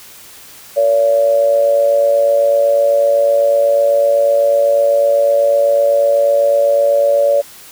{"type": "tone with amplitude modulation", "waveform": "sine", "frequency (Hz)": 570, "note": "C#5", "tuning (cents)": 48, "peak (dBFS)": -6, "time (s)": [0.76, 7.42], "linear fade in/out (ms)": 20, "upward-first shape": "sine", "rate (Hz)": 108, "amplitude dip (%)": 60, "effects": ["white hiss -38 dBFS RMS until 7.71 s"]}